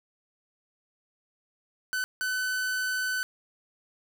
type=tone bursts at uneven times; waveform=45% pulse; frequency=1509 Hz; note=F#6; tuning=34 cents sharp; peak=-27 dBFS; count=2; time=1.93-2.04 / 2.21-3.23 s; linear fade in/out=0 ms; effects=none